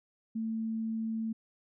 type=tone; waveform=sine; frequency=223.2 Hz; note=A3; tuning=25 cents sharp; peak=-31 dBFS; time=0.35-1.33 s; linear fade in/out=10 ms; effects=none